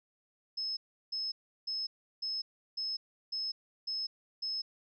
sine tone bursts, 5190 Hz, E8, 28 cents flat, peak -33 dBFS, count 8, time 0.57-4.62 s, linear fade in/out 10 ms, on 200 ms, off 350 ms, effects none

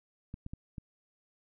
clicks, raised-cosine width 5 ms, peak -28 dBFS, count 4, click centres 0.341 / 0.464 / 0.535 / 0.782 s, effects none

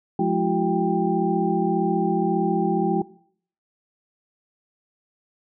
sine tone cluster, 176.3 / 211.2 / 336.4 / 378.2 / 791 Hz, F3 / G#3 / E4 / F#4 / G5, +17 / +29 / +35 / +38 / +15 cents, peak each -25 dBFS, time 0.19-3.02 s, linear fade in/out 5 ms, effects noise-tail reverb RT60 0.6 s tail -20 dB re dry

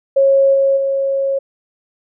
sine tone with level steps, 546 Hz, C#5, 26 cents flat, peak -8 / -10 / -14 dBFS, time 0.16-1.39 s, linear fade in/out 10 ms, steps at 0.53 / 0.76 s, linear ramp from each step 20 ms, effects none

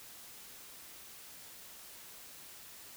silence, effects white hiss -52 dBFS RMS until 2.96 s

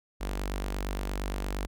sawtooth tone with notch filter, 48.63 Hz, G1, 13 cents flat, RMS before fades -33 dBFS, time 0.2-1.67 s, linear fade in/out 20 ms, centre 110 Hz, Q 0.74, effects none

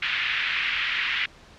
pink band-pass noise, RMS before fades -26 dBFS, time 0.02-1.26 s, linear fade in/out 5 ms, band 1800 to 3000 Hz, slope 24 dB/octave, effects pink hiss -50 dBFS RMS until 1.58 s + low-pass 5000 Hz 12 dB/octave

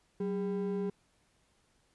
triangle ring-modulated tone, 297.1 Hz, D4, 20 cents sharp, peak -26 dBFS, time 0.2-0.9 s, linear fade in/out 5 ms, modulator 109 Hz, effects pink hiss -71 dBFS RMS until 1.94 s + resampled to 24000 Hz

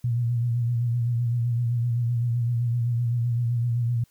sine tone with vibrato, 119.1 Hz, A#2, 38 cents sharp, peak -21 dBFS, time 0.04-4.04 s, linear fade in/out 5 ms, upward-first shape sine, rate 7.8 Hz, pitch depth 46 cents each way, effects white hiss -64 dBFS RMS until 4.1 s

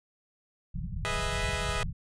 pink low-pass noise, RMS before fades -34 dBFS, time 0.74-1.93 s, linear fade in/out 10 ms, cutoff 190 Hz, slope 96 dB/octave
10% pulse chord, E major seventh, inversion first, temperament equal, 415.3 / 493.9 / 622.3 / 659.3 Hz, G#4 / B4 / D#5 / E5, 0 / 0 / 0 / 0 cents, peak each -28 dBFS, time 1.05-1.83 s, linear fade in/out 0 ms
effects resampled to 22050 Hz

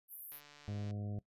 pink high-pass noise, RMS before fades -46 dBFS, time 0.08-0.41 s, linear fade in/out 50 ms, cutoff 11000 Hz, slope 96 dB/octave
click train, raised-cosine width 0.2 ms, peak -40 dBFS, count 87, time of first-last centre 0.32-0.909 s, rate 146 Hz
harmonic tone, 103.1 Hz, G#2, 12 cents flat, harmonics 1 / 2 / 3 / 4 / 5 / 6 / 7, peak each -39 / -45 / -54 / -56 / -58 / -57 / -60 dBFS, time 0.68-1.19 s, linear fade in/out 0 ms
effects noise-tail reverb RT60 0.1 s tail -18 dB re dry + resampled to 32000 Hz

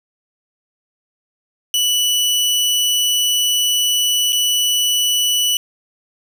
sawtooth tone with dropouts, 2960 Hz, F#7, in tune, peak -11 dBFS, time 1.74-5.57 s, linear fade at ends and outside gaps 1 ms, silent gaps 4.323-4.329 s, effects none

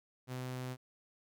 sawtooth tone, 127.4 Hz, C3, 46 cents flat, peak -35 dBFS, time 0.27-0.77 s, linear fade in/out 50 ms, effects none

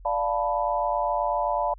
sine chord, B half-diminished seventh, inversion first, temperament equal, 587.3 / 698.5 / 880 / 987.8 Hz, D5 / F5 / A5 / B5, 0 / 0 / 0 / 0 cents, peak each -28 dBFS, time 0.05-1.74 s, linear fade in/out 5 ms, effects added 44 Hz sine -43 dBFS peak until 1.78 s

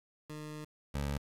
20% pulse tone pair in turn, 152 / 70.93 Hz, D#3 / C#2, -40 / +40 cents, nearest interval octave + minor second, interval 1320 cents, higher first, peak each -37 / -28 dBFS, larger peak second, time 0.29-0.65 / 0.94-1.18 s, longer first, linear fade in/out 10 ms, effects resampled to 32000 Hz + 9-bit

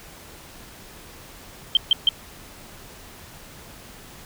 sine tone bursts, 3136 Hz, G7, in tune, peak -12 dBFS, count 3, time 1.75-2.09 s, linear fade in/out 2 ms, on 20 ms, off 140 ms, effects pink hiss -44 dBFS RMS until 4.25 s

